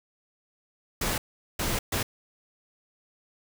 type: noise bursts at uneven times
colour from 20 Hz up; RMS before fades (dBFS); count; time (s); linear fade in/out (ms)
pink; -28; 3; 1.01-1.18 / 1.59-1.79 / 1.92-2.03; 5
effects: none